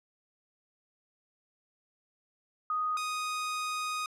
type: tone pair in turn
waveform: sine / sawtooth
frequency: 1244.5 / 1244.5 Hz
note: D#6 / D#6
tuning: 0 / 0 cents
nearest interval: unison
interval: 0 cents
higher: neither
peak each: -28 dBFS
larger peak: neither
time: 2.7-2.97 / 2.97-4.06 s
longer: second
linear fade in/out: 2 ms
effects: low-pass 10000 Hz 12 dB/octave